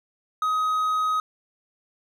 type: tone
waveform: triangle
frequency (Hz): 1260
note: D#6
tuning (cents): +21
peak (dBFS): -19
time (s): 0.42-1.2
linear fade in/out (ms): 2
effects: none